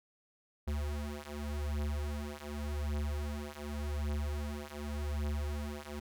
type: beating tone pair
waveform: square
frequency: 73 / 73.87 Hz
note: D2 / D2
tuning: -10 / +11 cents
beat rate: 0.87 Hz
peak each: -39 / -38 dBFS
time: 0.67-6 s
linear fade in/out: 10 ms
effects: none